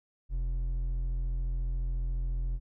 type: tone with hard clipping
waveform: sine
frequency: 42.89 Hz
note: F1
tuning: 31 cents flat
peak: -30 dBFS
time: 0.29-2.6 s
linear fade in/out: 50 ms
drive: 5 dB
effects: none